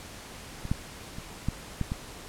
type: clicks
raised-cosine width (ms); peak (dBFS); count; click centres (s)
5; -23 / -13 / -26 / -14 / -15 / -17; 6; 0.653 / 0.715 / 1.185 / 1.486 / 1.813 / 1.919
effects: pink hiss -44 dBFS RMS until 2.28 s + low-pass 11000 Hz 12 dB/octave